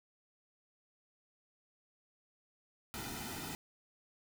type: noise with comb filter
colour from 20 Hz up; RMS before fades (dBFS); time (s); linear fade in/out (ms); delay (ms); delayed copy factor
pink; -43; 2.94-3.55; 0; 1.8; -0.8
effects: none